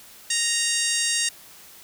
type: harmonic tone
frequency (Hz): 932.3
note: A#5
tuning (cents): 0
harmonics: 2 / 3 / 4 / 5 / 6 / 7 / 8 / 9 / 10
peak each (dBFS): -30 / -30 / -30 / -30 / -30 / -30 / -30 / -30 / -30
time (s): 0.3-1.29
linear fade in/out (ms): 5
effects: white hiss -47 dBFS RMS until 1.83 s